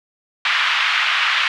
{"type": "band-pass noise", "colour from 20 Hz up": "white", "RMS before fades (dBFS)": -18, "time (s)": [0.45, 1.48], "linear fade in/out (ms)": 2, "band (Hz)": [1100, 3100], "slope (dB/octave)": 24, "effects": []}